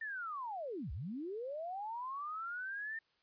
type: linear two-way sweep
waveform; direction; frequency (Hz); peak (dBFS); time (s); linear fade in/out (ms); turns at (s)
sine; down then up; 1820 to 55.9 to 1820; -39; 0.01-2.99; 5; 0.92
effects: white hiss -75 dBFS RMS until 3.22 s + resampled to 11025 Hz